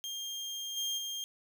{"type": "tone with level steps", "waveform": "30% pulse", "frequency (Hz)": 3206, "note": "G7", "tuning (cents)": 38, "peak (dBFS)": [-34, -29, -33], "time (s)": [0.04, 1.24], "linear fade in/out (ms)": 0, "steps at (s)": [0.76, 0.97], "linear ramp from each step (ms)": 20, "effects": []}